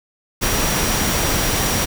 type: tone in noise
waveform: sine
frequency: 5730 Hz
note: F8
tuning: 44 cents sharp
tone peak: -28 dBFS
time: 0.41-1.86 s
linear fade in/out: 20 ms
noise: pink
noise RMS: -19 dBFS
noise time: 0.41-1.86 s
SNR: -12 dB
effects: none